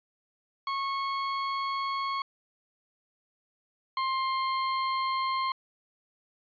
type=tone pair in turn; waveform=40% pulse; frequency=1096 / 1056.9 Hz; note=C#6 / C6; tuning=-20 / +17 cents; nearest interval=minor second; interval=63 cents; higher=first; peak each=-28 / -26 dBFS; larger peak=second; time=0.67-2.22 / 3.97-5.52 s; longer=neither; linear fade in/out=2 ms; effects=resampled to 11025 Hz